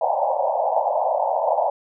pink band-pass noise, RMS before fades -21 dBFS, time 0.01-1.7 s, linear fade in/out 5 ms, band 540 to 930 Hz, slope 96 dB/octave, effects none

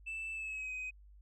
sine tone with pitch glide, 2643 to 2515 Hz, E7 to D#7, +4 to +18 cents, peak -36 dBFS, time 0.06-0.91 s, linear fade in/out 20 ms, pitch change -86 cents, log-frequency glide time 0.33-0.72 s, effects tanh soft clip ceiling -37 dBFS + added 50 Hz sine -55 dBFS peak until 1.21 s

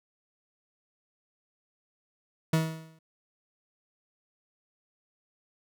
40% pulse tone with exponential decay, 160.4 Hz, E3, 47 cents flat, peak -19 dBFS, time 2.53-2.99 s, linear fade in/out 5 ms, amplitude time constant 100 ms, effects none

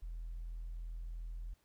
sine tone, 41.45 Hz, E1, 10 cents sharp, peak -39 dBFS, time 0.02-1.54 s, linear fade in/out 10 ms, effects tanh soft clip ceiling -38 dBFS + pink hiss -75 dBFS RMS until 1.64 s

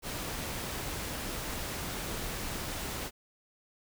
pink noise, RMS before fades -37 dBFS, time 0.02-3.11 s, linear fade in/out 50 ms, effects none

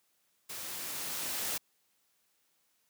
white noise with level ramp, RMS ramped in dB -42 to -34 dBFS, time 0.49-1.58 s, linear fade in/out 10 ms, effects white hiss -74 dBFS RMS until 2.89 s + high-pass 100 Hz 12 dB/octave

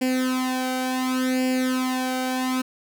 sawtooth tone with flanger, 256.8 Hz, C4, 32 cents flat, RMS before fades -24 dBFS, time 0.01-2.62 s, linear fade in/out 10 ms, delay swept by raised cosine 0.4 to 1.34 ms, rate 0.69 Hz, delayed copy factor +0.85, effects none

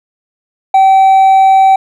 sine tone with hard clipping, 770 Hz, G5, 31 cents flat, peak -4 dBFS, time 0.74-1.76 s, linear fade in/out 5 ms, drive 2 dB, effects none

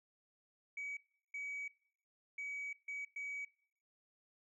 sine tone bursts at uneven times, 2270 Hz, C#7, 41 cents sharp, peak -39 dBFS, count 5, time 0.77-0.97 / 1.34-1.68 / 2.38-2.73 / 2.88-3.05 / 3.16-3.45 s, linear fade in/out 5 ms, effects noise-tail reverb RT60 0.6 s tail -21 dB re dry + tanh soft clip ceiling -38 dBFS

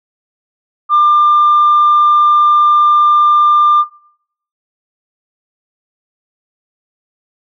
sine tone, 1195 Hz, D6, 30 cents sharp, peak -4 dBFS, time 0.89-3.85 s, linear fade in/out 50 ms, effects noise-tail reverb RT60 0.7 s tail -22 dB re dry + tanh soft clip ceiling -3 dBFS

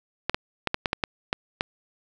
clicks, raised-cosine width 0.3 ms, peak -7 dBFS, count 9, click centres 0.296 / 0.345 / 0.673 / 0.744 / 0.858 / 0.931 / 1.038 / 1.329 / 1.609 s, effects none

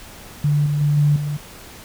sine tone with level steps, 146.83 Hz, D3, in tune, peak -14 / -17 / -14 / -12 / -21 dBFS, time 0.44-1.37 s, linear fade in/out 5 ms, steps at 0.66 / 0.81 / 0.97 / 1.16 s, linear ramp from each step 2 ms, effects pink hiss -40 dBFS RMS until 1.84 s

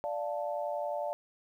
sine chord, D minor, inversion none, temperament equal, 587.3 / 698.5 / 880 Hz, D5 / F5 / A5, 0 / 0 / 0 cents, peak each -34 / -37 / -39 dBFS, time 0.04-1.13 s, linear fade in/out 0 ms, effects 11-bit

